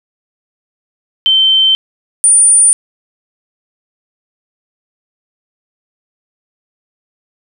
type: tone pair in turn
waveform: sine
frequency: 3100 / 9290 Hz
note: G7 / D9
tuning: -20 / -20 cents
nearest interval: octave + perfect fifth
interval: 1900 cents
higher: second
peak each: -6 / -4 dBFS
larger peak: second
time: 1.26-1.75 / 2.24-2.73 s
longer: neither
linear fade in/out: 0 ms
effects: none